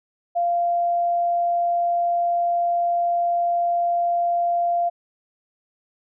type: tone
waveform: sine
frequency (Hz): 693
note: F5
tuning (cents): -14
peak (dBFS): -18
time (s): 0.35-4.9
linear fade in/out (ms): 20
effects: none